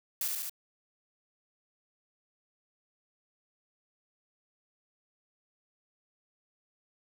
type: noise with echo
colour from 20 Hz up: blue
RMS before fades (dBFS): -32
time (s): 0.21-0.28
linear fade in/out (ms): 2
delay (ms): 72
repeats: 3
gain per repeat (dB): -2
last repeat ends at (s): 0.496
effects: none